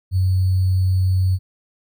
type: tone with sample-and-hold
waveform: sine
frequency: 93.1 Hz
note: F#2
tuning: 11 cents sharp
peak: -14 dBFS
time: 0.11-1.39 s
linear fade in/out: 50 ms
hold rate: 4410 Hz
effects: none